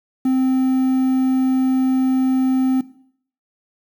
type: tone with quantisation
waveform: triangle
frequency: 260.5 Hz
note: C4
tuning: 7 cents flat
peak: -12 dBFS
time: 0.25-2.81 s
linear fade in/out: 5 ms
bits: 7
effects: noise-tail reverb RT60 0.6 s tail -17 dB re dry